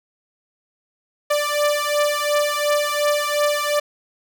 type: beating tone pair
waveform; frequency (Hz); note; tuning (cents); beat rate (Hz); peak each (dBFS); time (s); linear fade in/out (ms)
sawtooth; 587.3 / 590.1; D5 / D5; 0 / +8; 2.8; -17; 1.3-3.8; 10
effects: none